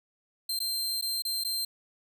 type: tone with dropouts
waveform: sawtooth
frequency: 4149 Hz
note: C8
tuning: 15 cents flat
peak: -26 dBFS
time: 0.49-1.65 s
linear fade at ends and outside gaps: 5 ms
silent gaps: 0.591-0.601 / 1.013-1.023 / 1.222-1.25 / 1.438-1.447 s
effects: none